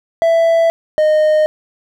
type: tone pair in turn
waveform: triangle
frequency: 663 / 615.5 Hz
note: E5 / D#5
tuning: +10 / -19 cents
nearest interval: minor second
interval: 129 cents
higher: first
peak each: -7 dBFS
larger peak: neither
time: 0.22-0.7 / 0.98-1.46 s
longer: neither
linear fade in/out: 0 ms
effects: none